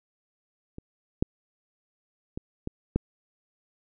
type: clicks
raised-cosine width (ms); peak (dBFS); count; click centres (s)
3; -26 / -9 / -20 / -18 / -10; 5; 0.784 / 1.225 / 2.375 / 2.674 / 2.96
effects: none